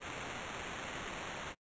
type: noise with sample-and-hold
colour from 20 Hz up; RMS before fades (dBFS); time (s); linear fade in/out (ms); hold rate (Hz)
white; -43; 0-1.55; 50; 4900
effects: noise-tail reverb RT60 0.1 s tail -26 dB re dry + resampled to 16000 Hz